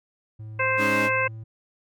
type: tone with pitch glide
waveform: triangle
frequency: 108.7 to 110.98 Hz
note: A2 to A2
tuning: -21 to +15 cents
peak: -33 dBFS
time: 0.39-1.44 s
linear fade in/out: 10 ms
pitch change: +36 cents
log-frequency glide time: 0.82-1.12 s
type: harmonic tone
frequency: 523.3 Hz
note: C5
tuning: in tune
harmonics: 1 / 2 / 3 / 4 / 5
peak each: -27 / -27 / -27 / -27 / -27 dBFS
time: 0.59-1.28 s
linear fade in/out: 10 ms
type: chord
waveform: sawtooth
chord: Ab suspended fourth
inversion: none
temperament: equal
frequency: 207.7 / 277.2 / 311.1 Hz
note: Ab3 / Db4 / Eb4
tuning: 0 / 0 / 0 cents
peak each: -26 dBFS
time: 0.77-1.1 s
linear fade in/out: 50 ms
effects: none

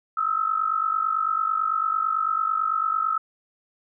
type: tone pair together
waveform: sine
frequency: 1275 / 1324 Hz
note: D#6 / E6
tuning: +42 / +7 cents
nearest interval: minor second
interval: 65 cents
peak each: -24 dBFS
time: 0.17-3.18 s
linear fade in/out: 5 ms
effects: none

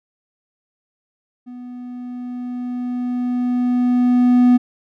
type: tone with level ramp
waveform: triangle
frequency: 246.9 Hz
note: B3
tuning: in tune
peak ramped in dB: -30 to -6 dBFS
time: 1.46-4.58 s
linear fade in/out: 20 ms
effects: none

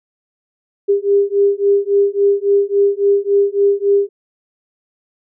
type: beating tone pair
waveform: sine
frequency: 399.6 / 403.2 Hz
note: G4 / G4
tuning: +33 / +49 cents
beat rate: 3.6 Hz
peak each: -14 dBFS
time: 0.88-4.09 s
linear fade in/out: 20 ms
effects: none

